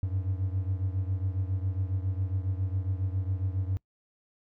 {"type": "beating tone pair", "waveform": "triangle", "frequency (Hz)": [92.5, 99.8], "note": ["F#2", "G2"], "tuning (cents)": [0, 32], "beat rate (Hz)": 7.3, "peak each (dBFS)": [-27, -31], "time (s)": [0.03, 3.77], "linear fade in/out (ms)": 0, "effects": ["noise-tail reverb RT60 0.1 s tail -23 dB re dry"]}